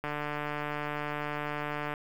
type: click train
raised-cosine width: 0.5 ms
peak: -19 dBFS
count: 282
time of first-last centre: 0.04-1.939 s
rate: 148 Hz
effects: 8-bit